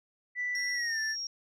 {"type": "tone with pitch glide", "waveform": "sine", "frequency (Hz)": [1975.5, 1760], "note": ["B6", "A6"], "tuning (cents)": [0, 0], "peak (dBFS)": -29, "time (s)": [0.35, 1.16], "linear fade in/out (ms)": 50, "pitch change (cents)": -200, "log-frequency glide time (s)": [0.74, 1]}
{"type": "tone", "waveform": "sine", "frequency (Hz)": 5588, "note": "F8", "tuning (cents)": 0, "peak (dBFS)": -33, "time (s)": [0.55, 1.27], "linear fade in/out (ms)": 2}
{"effects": ["tanh soft clip ceiling -25 dBFS"]}